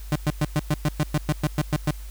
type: tone bursts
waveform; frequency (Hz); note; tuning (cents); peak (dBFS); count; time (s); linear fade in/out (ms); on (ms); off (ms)
35% pulse; 150.4; D3; +42; -17; 13; 0.12-1.908; 2; 36; 110
effects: added 50 Hz sine -34 dBFS peak until 2.1 s + white hiss -49 dBFS RMS until 2.1 s